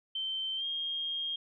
sine tone with pitch glide, 3106 to 3232 Hz, G7 to G#7, -17 to -48 cents, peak -32 dBFS, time 0.15-1.36 s, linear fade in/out 5 ms, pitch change +69 cents, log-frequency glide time 0.56-0.65 s, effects none

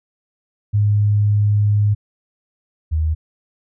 sine tone pair in turn, 103.83 / 78.55 Hz, G#2 / D#2, 0 / +17 cents, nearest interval perfect fourth, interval 483 cents, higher first, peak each -12 / -15 dBFS, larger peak first, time 0.73-1.95 / 2.91-3.15 s, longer first, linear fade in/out 20 ms, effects none

